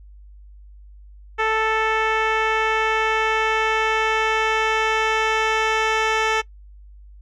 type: tone with low-pass filter sweep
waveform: 10% pulse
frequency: 440 Hz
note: A4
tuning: in tune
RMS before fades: -20 dBFS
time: 1.38-6.42 s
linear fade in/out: 20 ms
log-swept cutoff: 2300 to 4400 Hz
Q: 0.95
effects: noise-tail reverb RT60 0.1 s tail -21 dB re dry + added 50 Hz sine -41 dBFS peak until 7.21 s